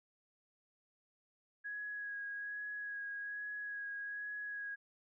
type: tone with vibrato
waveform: sine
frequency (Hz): 1661.2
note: G#6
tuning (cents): 0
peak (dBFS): -40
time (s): 1.64-4.76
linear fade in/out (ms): 20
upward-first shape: sine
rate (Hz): 1.2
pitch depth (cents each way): 17
effects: none